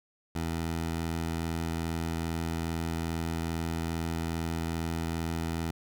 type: tone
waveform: 15% pulse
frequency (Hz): 82.41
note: E2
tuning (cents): 0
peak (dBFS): -24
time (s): 0.35-5.71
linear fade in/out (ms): 5
effects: none